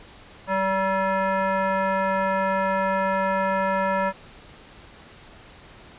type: tone with frequency modulation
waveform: sine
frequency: 193.1 Hz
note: G3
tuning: 26 cents flat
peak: -20 dBFS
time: 0.47-4.13 s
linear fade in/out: 50 ms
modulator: 767 Hz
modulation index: 1.8
effects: pink hiss -47 dBFS RMS until 5.98 s + resampled to 8000 Hz